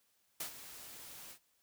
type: noise with ADSR envelope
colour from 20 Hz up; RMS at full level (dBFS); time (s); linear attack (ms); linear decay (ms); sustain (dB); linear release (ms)
white; -39; 0.4-1.39; 6; 100; -12; 84
effects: white hiss -75 dBFS RMS until 1.62 s